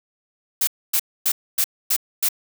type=noise bursts; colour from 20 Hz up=blue; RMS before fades=-19 dBFS; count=6; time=0.61-2.288 s; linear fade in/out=5 ms; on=63 ms; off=260 ms; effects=none